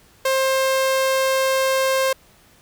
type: tone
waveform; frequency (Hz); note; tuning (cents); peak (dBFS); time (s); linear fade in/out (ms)
sawtooth; 530; C5; +22; -13; 0.25-2.13; 5
effects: pink hiss -53 dBFS RMS until 2.61 s